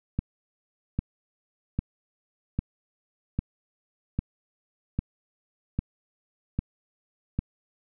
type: click train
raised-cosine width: 5 ms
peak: -13 dBFS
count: 10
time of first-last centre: 0.19-7.39 s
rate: 1.25 Hz
effects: none